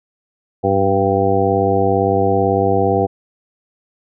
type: harmonic tone with a mistuned harmonic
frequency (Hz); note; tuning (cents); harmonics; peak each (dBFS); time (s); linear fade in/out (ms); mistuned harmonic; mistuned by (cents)
97.9; G2; -2; 1 / 2 / 3 / 4 / 5 / 7 / 8; -21 / -23 / -23 / -19 / -18 / -20 / -20; 0.63-3.07; 20; 1; +26
effects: none